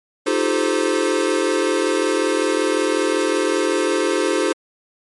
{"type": "tone cluster", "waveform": "square", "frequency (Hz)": [308.6, 348.8, 388.6, 434, 521], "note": ["D#4", "F4", "G4", "A4", "C5"], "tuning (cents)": [-14, -2, -15, -24, -7], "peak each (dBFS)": -24, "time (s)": [0.26, 4.53], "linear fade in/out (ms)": 10, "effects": ["MP3 48 kbps"]}